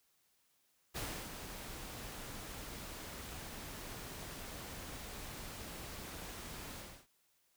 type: noise with ADSR envelope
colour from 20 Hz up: pink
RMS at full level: -40 dBFS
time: 0.94-7.07 s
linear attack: 26 ms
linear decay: 320 ms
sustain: -7 dB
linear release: 300 ms
effects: white hiss -75 dBFS RMS until 7.56 s